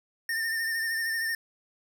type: tone with vibrato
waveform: square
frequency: 1812 Hz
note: A#6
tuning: 50 cents flat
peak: -28 dBFS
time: 0.29-1.35 s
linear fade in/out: 2 ms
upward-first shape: sine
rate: 13 Hz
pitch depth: 35 cents each way
effects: none